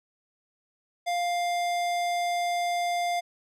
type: tone with hard clipping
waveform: sine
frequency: 700 Hz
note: F5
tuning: 4 cents sharp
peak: -27 dBFS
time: 1.06-3.21 s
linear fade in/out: 20 ms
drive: 18 dB
effects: none